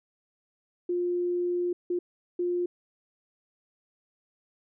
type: tone bursts at uneven times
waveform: sine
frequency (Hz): 353.2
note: F4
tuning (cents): +20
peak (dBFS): -25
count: 3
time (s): 0.89-1.73 / 1.9-1.99 / 2.39-2.66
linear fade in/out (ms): 5
effects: none